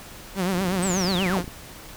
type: tone with vibrato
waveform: sawtooth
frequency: 185 Hz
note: F#3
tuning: in tune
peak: -18 dBFS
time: 0.35-1.44 s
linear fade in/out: 50 ms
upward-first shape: triangle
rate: 8.3 Hz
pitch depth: 130 cents each way
type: click train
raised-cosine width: 3 ms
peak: -23 dBFS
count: 27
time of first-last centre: 0.54-1.479 s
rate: 27.7 Hz
type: linear sweep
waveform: sine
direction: down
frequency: 8360 to 146.83 Hz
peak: -27 dBFS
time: 0.82-1.41 s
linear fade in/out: 10 ms
effects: pink hiss -42 dBFS RMS until 1.96 s